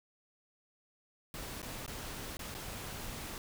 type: noise with dropouts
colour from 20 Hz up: pink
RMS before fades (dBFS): -43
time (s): 1.34-3.38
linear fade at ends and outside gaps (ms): 1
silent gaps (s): 1.618-1.628 / 1.863-1.878 / 2.37-2.392 / 2.543-2.549
effects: none